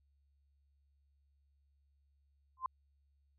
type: tone with exponential growth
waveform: sine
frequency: 1040 Hz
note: C6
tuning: 11 cents flat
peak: -29 dBFS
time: 2.57-2.66 s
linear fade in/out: 2 ms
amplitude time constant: 18 ms
effects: added 70 Hz sine -70 dBFS peak until 3.38 s